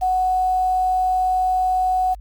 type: tone with quantisation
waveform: sine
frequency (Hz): 741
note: F#5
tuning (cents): +2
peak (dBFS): -16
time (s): 0.01-2.15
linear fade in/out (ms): 20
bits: 7
effects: added 50 Hz sine -35 dBFS peak until 2.2 s + Opus 48 kbps